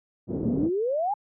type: low-pass noise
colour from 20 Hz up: white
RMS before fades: -28 dBFS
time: 0.27-0.7 s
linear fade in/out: 50 ms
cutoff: 390 Hz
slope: 24 dB/octave
type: exponential sweep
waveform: sine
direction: up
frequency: 212.7 to 850 Hz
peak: -23 dBFS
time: 0.45-1.14 s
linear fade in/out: 5 ms
effects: high-pass 80 Hz 12 dB/octave